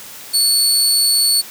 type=tone; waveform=25% pulse; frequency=4435 Hz; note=C#8; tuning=in tune; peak=-7 dBFS; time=0.33-1.42 s; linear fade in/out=20 ms; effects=white hiss -35 dBFS RMS until 1.5 s + high-pass 80 Hz 12 dB/octave